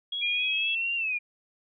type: tone with vibrato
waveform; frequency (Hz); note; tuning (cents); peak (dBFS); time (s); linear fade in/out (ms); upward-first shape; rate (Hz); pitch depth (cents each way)
sine; 3300; G#7; -12; -29; 0.12-0.75; 5; triangle; 3.9; 19
type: exponential two-way sweep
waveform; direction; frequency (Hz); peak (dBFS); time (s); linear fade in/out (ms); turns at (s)
sine; up then down; 2389 to 2794 to 2389; -26; 0.21-1.19; 20; 0.95
effects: none